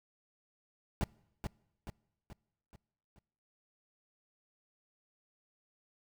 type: noise with echo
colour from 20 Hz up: brown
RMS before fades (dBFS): -31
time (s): 1.01-1.04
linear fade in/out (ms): 0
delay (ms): 430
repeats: 5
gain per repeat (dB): -6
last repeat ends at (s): 3.19
effects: noise-tail reverb RT60 0.9 s tail -25 dB re dry